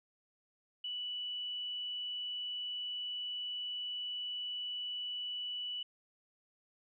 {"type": "tone", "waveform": "sine", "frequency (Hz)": 2960, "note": "F#7", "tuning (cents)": 0, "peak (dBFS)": -37, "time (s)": [0.84, 5.83], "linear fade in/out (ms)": 5, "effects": []}